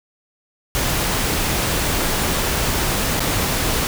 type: noise with dropouts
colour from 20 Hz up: pink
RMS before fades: -20 dBFS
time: 0.75-3.87 s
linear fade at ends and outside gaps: 0 ms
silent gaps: 3.195-3.204 s
effects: none